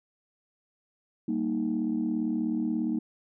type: chord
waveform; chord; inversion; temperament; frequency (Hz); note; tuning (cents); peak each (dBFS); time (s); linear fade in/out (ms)
sine; Eb major; first; equal; 196 / 233.1 / 311.1; G3 / Bb3 / Eb4; 0 / 0 / 0; -33 / -28 / -29; 1.28-2.99; 5
effects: tanh soft clip ceiling -19 dBFS